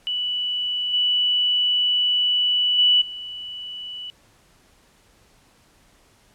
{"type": "tone with level steps", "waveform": "sine", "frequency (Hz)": 2960, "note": "F#7", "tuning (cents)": 0, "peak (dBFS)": [-22, -17, -13, -31], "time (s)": [0.07, 4.1], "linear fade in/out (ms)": 0, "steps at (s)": [0.93, 2.78, 3.01], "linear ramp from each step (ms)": 10, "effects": ["pink hiss -57 dBFS RMS until 6.34 s", "low-pass 11000 Hz 12 dB/octave"]}